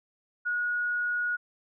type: tone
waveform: sine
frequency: 1451 Hz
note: F#6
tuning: 34 cents flat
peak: -26 dBFS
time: 0.45-1.37 s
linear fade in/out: 20 ms
effects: none